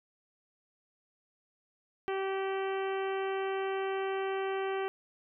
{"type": "harmonic tone", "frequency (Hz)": 386.5, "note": "G4", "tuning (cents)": -24, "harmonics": [1, 2, 3, 4, 5, 6, 7, 8], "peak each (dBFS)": [-32, -38, -42, -44, -46, -48, -49, -50], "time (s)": [2.08, 4.88], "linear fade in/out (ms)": 0, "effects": []}